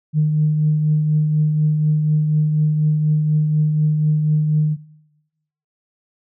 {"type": "tone with tremolo", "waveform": "sine", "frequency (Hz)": 152.8, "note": "D#3", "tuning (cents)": -31, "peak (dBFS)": -11, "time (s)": [0.13, 4.77], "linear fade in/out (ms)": 50, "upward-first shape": "triangle", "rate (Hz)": 4.1, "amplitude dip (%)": 40, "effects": ["noise-tail reverb RT60 1.0 s tail -21 dB re dry", "tanh soft clip ceiling -7 dBFS"]}